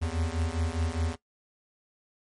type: beating tone pair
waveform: square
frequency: 79.6 / 84.5 Hz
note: D#2 / E2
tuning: +40 / +43 cents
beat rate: 4.9 Hz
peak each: -31 dBFS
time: 0.01-1.16 s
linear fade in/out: 20 ms
effects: noise-tail reverb RT60 0.1 s tail -18 dB re dry + MP3 48 kbps